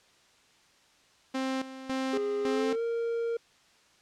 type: tone with tremolo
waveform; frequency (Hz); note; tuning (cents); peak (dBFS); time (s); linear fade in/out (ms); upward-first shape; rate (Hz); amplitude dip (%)
sawtooth; 263.7; C4; +14; -25; 1.34-2.76; 10; square; 1.8; 75
type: tone with pitch glide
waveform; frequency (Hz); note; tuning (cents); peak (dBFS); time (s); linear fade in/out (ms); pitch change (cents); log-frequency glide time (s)
triangle; 411.3 to 464.3; G#4 to A#4; -17 to -7; -26; 2.13-3.37; 5; +210; 2.46-2.82
effects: white hiss -62 dBFS RMS until 4.01 s + low-pass 6000 Hz 12 dB/octave